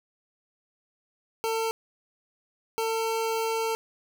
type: tone pair in turn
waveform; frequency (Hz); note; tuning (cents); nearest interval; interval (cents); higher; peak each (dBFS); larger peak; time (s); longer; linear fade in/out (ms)
25% pulse; 449.6 / 449.6; A4 / A4; +37 / +37; unison; 0; neither; -22; neither; 1.44-1.71 / 2.78-3.75; second; 0
effects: none